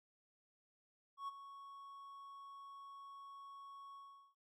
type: tone with ADSR envelope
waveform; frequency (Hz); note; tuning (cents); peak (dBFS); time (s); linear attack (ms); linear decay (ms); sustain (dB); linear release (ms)
triangle; 1108.7; C#6; 0; -38; 1.17-4.35; 110; 22; -12; 400
effects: none